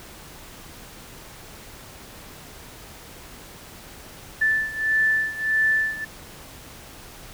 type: beating tone pair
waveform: sine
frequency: 1758 / 1759.6 Hz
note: A6 / A6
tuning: -2 / 0 cents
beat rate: 1.6 Hz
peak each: -21 / -24 dBFS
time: 4.41-6.05 s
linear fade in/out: 10 ms
effects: pink hiss -43 dBFS RMS until 7.33 s